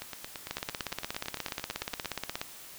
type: two click trains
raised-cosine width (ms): 0.2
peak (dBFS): -20 / -15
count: 19 / 33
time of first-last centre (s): 0.02-2.047 / 0.51-2.415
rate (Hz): 8.88 / 16.8
effects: white hiss -48 dBFS RMS until 2.78 s